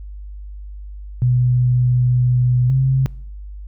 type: tone pair in turn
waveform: sine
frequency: 124.3 / 132.41 Hz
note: B2 / C3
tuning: +12 / +21 cents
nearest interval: minor second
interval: 109 cents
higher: second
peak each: -12 dBFS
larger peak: neither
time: 1.22-2.7 / 2.7-3.06 s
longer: first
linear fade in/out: 0 ms
effects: noise-tail reverb RT60 0.6 s tail -24 dB re dry + added 50 Hz sine -30 dBFS peak until 3.67 s